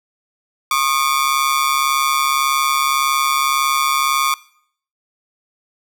sawtooth ring-modulated tone, 1156 Hz, D6, 28 cents flat, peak -8 dBFS, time 0.71-4.34 s, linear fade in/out 2 ms, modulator 70.9 Hz, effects noise-tail reverb RT60 0.6 s tail -20 dB re dry

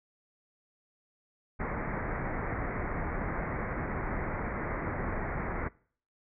pink low-pass noise, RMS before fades -34 dBFS, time 1.59-5.69 s, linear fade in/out 20 ms, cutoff 2200 Hz, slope 96 dB/octave, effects noise-tail reverb RT60 0.5 s tail -23 dB re dry

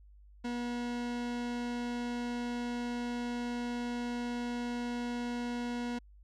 40% pulse tone, 241.1 Hz, B3, 41 cents flat, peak -33 dBFS, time 0.44-5.99 s, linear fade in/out 10 ms, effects added 50 Hz sine -54 dBFS peak until 6.23 s + low-pass 6000 Hz 12 dB/octave

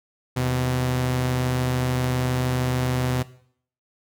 sawtooth tone pair together, 79.9 / 126.83 Hz, D#2 / B2, +47 / +46 cents, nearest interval minor sixth, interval 799 cents, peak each -28 / -18 dBFS, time 0.36-3.23 s, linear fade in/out 10 ms, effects noise-tail reverb RT60 0.6 s tail -17 dB re dry

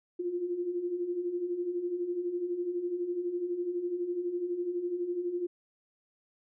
sine beating tone pair, 342.6 / 354.6 Hz, F4 / F4, -33 / +26 cents, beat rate 12 Hz, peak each -38 / -31 dBFS, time 0.19-5.47 s, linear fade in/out 10 ms, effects none

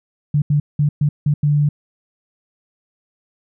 sine tone bursts at uneven times, 146.83 Hz, D3, in tune, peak -12 dBFS, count 6, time 0.34-0.42 / 0.5-0.6 / 0.79-0.89 / 1.01-1.09 / 1.26-1.34 / 1.43-1.69 s, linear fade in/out 5 ms, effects none

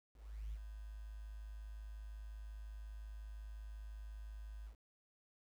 sine tone with ADSR envelope, 52.8 Hz, G#1, 29 cents sharp, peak -39 dBFS, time 0.13-4.76 s, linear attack 400 ms, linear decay 46 ms, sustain -7 dB, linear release 93 ms, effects tanh soft clip ceiling -38 dBFS + 11-bit

